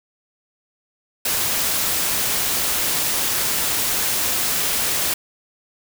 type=noise; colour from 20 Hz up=white; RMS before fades=-21 dBFS; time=1.25-5.14 s; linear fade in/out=5 ms; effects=none